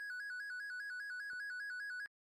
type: tone with vibrato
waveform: triangle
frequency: 1568 Hz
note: G6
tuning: in tune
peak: -40 dBFS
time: 0-2.06 s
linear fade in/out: 0 ms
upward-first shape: square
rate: 5 Hz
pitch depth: 98 cents each way
effects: Opus 24 kbps